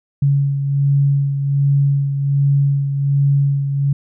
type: beating tone pair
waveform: sine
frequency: 140 / 141.3 Hz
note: C#3 / C#3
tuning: +18 / +34 cents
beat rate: 1.3 Hz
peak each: -13 / -22 dBFS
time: 0.22-3.93 s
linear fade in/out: 5 ms
effects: none